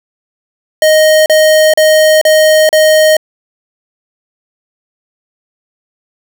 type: tone bursts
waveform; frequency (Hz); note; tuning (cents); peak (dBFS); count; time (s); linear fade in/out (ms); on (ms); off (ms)
square; 622.3; D#5; 0; -5; 5; 0.82-3.168; 2; 440; 37
effects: none